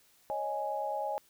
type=chord; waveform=sine; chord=C# suspended second; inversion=none; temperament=just; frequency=554.4 / 623.7 / 831.5 Hz; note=C#5 / D#5 / G#5; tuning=0 / +4 / +2 cents; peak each=-38 / -37 / -34 dBFS; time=0.3-1.18 s; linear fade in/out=0 ms; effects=white hiss -65 dBFS RMS until 1.29 s